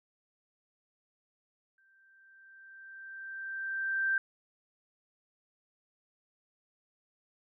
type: tone with exponential growth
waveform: sine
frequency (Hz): 1568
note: G6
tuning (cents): 0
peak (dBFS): -25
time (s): 1.78-4.18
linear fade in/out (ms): 2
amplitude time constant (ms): 520
effects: none